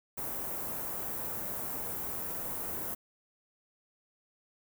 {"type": "band-stop noise", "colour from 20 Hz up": "white", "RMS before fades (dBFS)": -37, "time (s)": [0.17, 2.95], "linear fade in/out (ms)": 10, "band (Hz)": [1000, 16000], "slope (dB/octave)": 12, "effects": []}